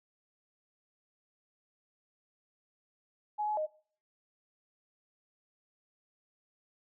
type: tone with pitch steps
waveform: sine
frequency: 841 / 848 / 618 Hz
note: G#5 / G#5 / D#5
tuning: +22 / +36 / -12 cents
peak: -30 dBFS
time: 3.38-3.668 s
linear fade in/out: 20 ms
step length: 96 ms
effects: noise-tail reverb RT60 0.5 s tail -23 dB re dry